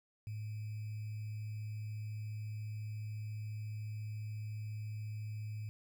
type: tone with sample-and-hold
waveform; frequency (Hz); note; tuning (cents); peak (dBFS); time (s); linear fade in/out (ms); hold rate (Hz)
sine; 107.1; A2; -46; -39; 0.27-5.69; 0; 2450
effects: none